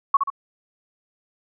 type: tone with echo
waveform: sine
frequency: 1108.7 Hz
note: C#6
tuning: in tune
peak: -11 dBFS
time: 0.14-0.17 s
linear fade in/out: 5 ms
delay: 66 ms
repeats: 2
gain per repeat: -6 dB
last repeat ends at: 0.302 s
effects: none